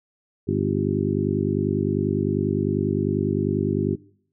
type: harmonic tone with a mistuned harmonic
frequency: 50 Hz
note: G1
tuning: 35 cents sharp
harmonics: 2 / 3 / 4 / 5 / 6 / 7 / 8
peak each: -28 / -28 / -28 / -28 / -28 / -28 / -28 dBFS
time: 0.47-3.96 s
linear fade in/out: 20 ms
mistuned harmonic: 8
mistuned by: -32 cents
effects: noise-tail reverb RT60 0.6 s tail -21 dB re dry